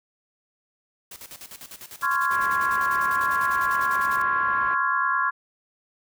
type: noise with tremolo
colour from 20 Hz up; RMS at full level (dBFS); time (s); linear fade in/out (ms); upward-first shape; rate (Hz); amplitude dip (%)
white; -40; 1.11-4.22; 5; square; 10; 75
type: chord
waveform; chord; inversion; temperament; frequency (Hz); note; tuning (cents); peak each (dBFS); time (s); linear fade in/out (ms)
sine; Db major seventh; third; just; 1039.4 / 1108.7 / 1385.9 / 1663.1; C6 / Db6 / F6 / Ab6; -12 / 0 / -14 / +2; -26; 2.02-5.31; 20
type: low-pass noise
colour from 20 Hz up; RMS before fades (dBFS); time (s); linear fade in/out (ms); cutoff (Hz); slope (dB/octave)
white; -40; 2.3-4.75; 10; 2000; 24
effects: none